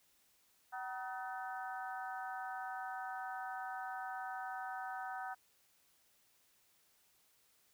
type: harmonic tone with a mistuned harmonic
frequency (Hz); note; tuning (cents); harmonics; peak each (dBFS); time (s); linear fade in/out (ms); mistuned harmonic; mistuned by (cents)
252.6; B3; +39; 3 / 4 / 5 / 6 / 7; -43 / -49 / -49 / -47 / -57; 0.72-5.35; 20; 4; -100
effects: white hiss -72 dBFS RMS until 7.73 s